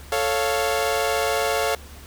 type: chord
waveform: sawtooth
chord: A augmented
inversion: none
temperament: equal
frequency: 440 / 554.4 / 698.5 Hz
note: A4 / C#5 / E#5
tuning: 0 / 0 / 0 cents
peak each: -21 dBFS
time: 0.12-1.75 s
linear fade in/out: 2 ms
effects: added 71 Hz sine -42 dBFS peak until 2.06 s + pink hiss -45 dBFS RMS until 2.06 s